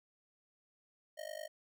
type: tone with amplitude modulation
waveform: square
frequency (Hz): 622.3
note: D#5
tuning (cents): 0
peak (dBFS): -39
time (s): 1.17-1.48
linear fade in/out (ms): 20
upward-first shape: sine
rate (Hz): 50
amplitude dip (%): 100
effects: none